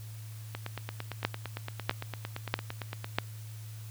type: two click trains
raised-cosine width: 0.3 ms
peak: -20 / -10 dBFS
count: 23 / 4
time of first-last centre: 0.55-3.044 / 1.25-3.185 s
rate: 8.82 / 1.55 Hz
effects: added 109 Hz sine -41 dBFS peak until 3.9 s + white hiss -54 dBFS RMS until 3.9 s

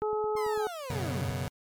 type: harmonic tone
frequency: 426.9 Hz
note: G#4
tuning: 48 cents sharp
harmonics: 1 / 2 / 3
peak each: -28 / -34 / -38 dBFS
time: 0.02-0.67 s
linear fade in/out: 0 ms
type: click train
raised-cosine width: 3 ms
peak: -35 dBFS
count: 6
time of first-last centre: 0.02-0.576 s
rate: 9 Hz
type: linear sweep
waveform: 30% pulse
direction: down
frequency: 1076 to 42.28 Hz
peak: -34 dBFS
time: 0.36-1.32 s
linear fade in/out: 10 ms
type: chord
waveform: sawtooth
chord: F# suspended fourth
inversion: none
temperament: just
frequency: 92.5 / 123.33 / 138.75 Hz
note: F#2 / B2 / C#3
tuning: 0 / -2 / +2 cents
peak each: -31 dBFS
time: 0.9-1.48 s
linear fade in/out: 0 ms
effects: MP3 96 kbps

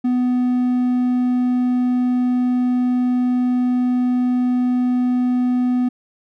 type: tone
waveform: triangle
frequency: 248.9 Hz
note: B3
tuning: 14 cents sharp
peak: -13 dBFS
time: 0.04-5.89 s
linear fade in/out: 10 ms
effects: none

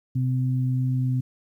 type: tone pair together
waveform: sine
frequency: 128.2 / 256.6 Hz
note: C3 / C4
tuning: -35 / -34 cents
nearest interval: octave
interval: 1201 cents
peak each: -21 / -30 dBFS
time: 0.15-1.21 s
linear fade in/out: 10 ms
effects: 10-bit

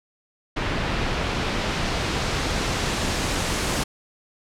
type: noise with low-pass filter sweep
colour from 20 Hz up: pink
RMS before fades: -25 dBFS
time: 0.56-3.84 s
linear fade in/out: 10 ms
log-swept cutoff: 3000 to 9300 Hz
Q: 0.8
effects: none

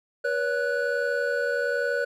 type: tone cluster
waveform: triangle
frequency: 482.9 / 564 / 1480 Hz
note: B4 / C#5 / F#6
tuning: -39 / +30 / 0 cents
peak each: -26 dBFS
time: 0.24-2.05 s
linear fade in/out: 10 ms
effects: none

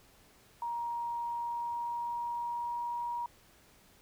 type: tone with pitch glide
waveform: sine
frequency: 943 to 952.9 Hz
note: A#5 to A#5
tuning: +20 to +38 cents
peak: -33 dBFS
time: 0.62-3.26 s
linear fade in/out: 2 ms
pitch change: +18 cents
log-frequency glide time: 1.19-2.96 s
effects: pink hiss -62 dBFS RMS until 4.01 s

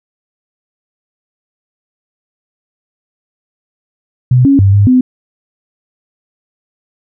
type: tone with pitch steps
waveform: sine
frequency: 125.8 / 276.5 / 98 / 101.2 / 253.9 Hz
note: B2 / C#4 / G2 / G#2 / B3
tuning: +32 / -4 / 0 / -44 / +48 cents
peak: -4 dBFS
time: 4.31-5.01 s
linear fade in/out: 5 ms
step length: 140 ms
effects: none

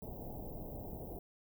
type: band-stop noise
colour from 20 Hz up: pink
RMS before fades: -45 dBFS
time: 0.02-1.19 s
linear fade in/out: 2 ms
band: 800 to 15000 Hz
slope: 48 dB/octave
effects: none

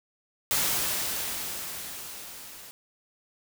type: noise with level ramp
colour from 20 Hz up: white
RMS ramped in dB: -25 to -46 dBFS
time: 0.51-2.71 s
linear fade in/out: 0 ms
effects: none

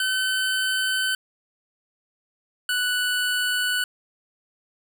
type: tone pair in turn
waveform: 25% pulse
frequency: 1524 / 1483.2 Hz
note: G6 / F#6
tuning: -49 / +4 cents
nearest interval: unison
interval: 47 cents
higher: first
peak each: -18 dBFS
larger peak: neither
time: 0-1.15 / 2.69-3.84 s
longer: neither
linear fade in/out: 2 ms
effects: none

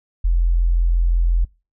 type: tone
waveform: sine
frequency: 42.8 Hz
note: F1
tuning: 34 cents flat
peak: -13 dBFS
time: 0.24-1.45 s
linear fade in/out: 10 ms
effects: noise-tail reverb RT60 0.3 s tail -24 dB re dry

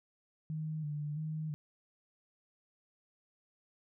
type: tone with vibrato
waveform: sine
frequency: 152.1 Hz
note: D#3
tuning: 39 cents flat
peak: -35 dBFS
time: 0.5-1.54 s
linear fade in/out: 0 ms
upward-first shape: square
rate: 1.5 Hz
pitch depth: 44 cents each way
effects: none

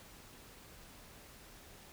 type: silence
effects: pink hiss -56 dBFS RMS until 1.92 s

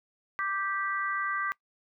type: harmonic tone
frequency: 392 Hz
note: G4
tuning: in tune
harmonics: 3 / 4 / 5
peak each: -31 / -33 / -35 dBFS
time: 0.39-1.52 s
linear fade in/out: 0 ms
effects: noise-tail reverb RT60 0.1 s tail -21 dB re dry

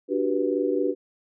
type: chord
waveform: sine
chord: G major seventh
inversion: second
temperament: just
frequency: 294 / 367.5 / 392 / 490 Hz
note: D4 / F#4 / G4 / B4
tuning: +2 / -12 / 0 / -14 cents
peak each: -27 dBFS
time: 0.08-0.95 s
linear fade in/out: 50 ms
effects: none

